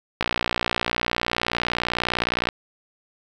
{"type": "click train", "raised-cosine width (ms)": 0.3, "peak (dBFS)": -5, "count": 137, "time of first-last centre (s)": [0.21, 2.488], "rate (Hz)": 59.7, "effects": ["7-bit"]}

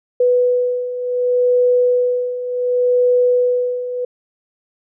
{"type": "beating tone pair", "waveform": "sine", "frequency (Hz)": [493.9, 494.58], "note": ["B4", "B4"], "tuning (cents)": [0, 2], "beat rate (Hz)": 0.68, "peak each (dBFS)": [-19, -14], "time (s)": [0.2, 4.05], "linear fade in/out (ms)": 5, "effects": []}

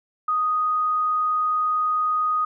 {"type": "tone", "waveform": "sine", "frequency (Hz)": 1244.5, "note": "D#6", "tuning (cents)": 0, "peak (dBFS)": -19, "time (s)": [0.28, 2.45], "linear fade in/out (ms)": 5, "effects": []}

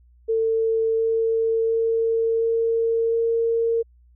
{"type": "tone with pitch steps", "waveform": "sine", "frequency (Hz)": [448.8, 451.4, 454, 456.6, 459.3], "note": ["A4", "A4", "A#4", "A#4", "A#4"], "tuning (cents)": [34, 44, -46, -36, -26], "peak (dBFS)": -18, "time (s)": [0.28, 3.83], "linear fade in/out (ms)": 20, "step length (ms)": 710, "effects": ["added 60 Hz sine -51 dBFS peak until 4.15 s"]}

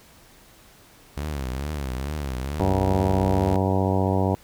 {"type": "tone with vibrato", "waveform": "sawtooth", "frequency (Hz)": 69.2, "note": "C#2", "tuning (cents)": -2, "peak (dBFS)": -23, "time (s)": [1.17, 3.56], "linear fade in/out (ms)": 0, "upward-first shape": "triangle", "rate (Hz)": 2.3, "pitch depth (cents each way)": 210}
{"type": "harmonic tone", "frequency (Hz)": 95.3, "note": "G2", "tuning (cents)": -48, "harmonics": [1, 2, 3, 4, 5, 6, 7, 8, 9, 10], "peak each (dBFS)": [-23, -26, -28, -29, -30, -31, -31, -32, -33, -33], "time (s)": [2.6, 4.35], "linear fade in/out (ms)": 0}
{"effects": ["pink hiss -52 dBFS RMS until 4.43 s"]}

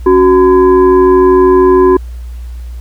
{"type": "tone with frequency modulation", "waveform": "sine", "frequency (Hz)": 370, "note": "F#4", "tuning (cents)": 0, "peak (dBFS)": -3, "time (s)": [0.06, 1.97], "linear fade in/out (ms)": 5, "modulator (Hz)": 647, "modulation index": 0.72, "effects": ["added 60 Hz sine -21 dBFS peak until 2.8 s", "pink hiss -45 dBFS RMS until 2.8 s"]}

